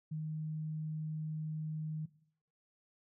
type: tone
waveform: sine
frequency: 155.56 Hz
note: D#3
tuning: in tune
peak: -36 dBFS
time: 0.11-2.06 s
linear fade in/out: 10 ms
effects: noise-tail reverb RT60 0.6 s tail -18 dB re dry